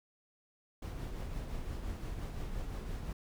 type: noise with tremolo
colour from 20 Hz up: brown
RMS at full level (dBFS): -38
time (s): 0.82-3.13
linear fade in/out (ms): 5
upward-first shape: triangle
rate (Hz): 5.8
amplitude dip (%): 40
effects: none